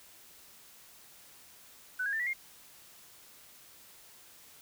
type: tone with pitch steps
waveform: sine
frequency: 1501 / 1636.9 / 1785 / 1946.6 / 2123 Hz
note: F#6 / G#6 / A6 / B6 / C7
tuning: +24 / -26 / +24 / -26 / +25 cents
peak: -30 dBFS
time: 1.99-2.335 s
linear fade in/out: 10 ms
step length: 69 ms
effects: white hiss -56 dBFS RMS until 4.61 s